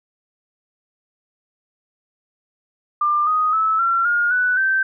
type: tone with pitch steps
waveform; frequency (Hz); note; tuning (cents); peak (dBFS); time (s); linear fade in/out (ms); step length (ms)
sine; 1194 / 1247.6 / 1303.6 / 1362.1 / 1423.2 / 1487.1 / 1553.8; D6 / D#6 / E6 / F6 / F6 / F#6 / G6; +28 / +4 / -20 / -44 / +32 / +8 / -16; -15; 3.01-4.83; 5; 260
effects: none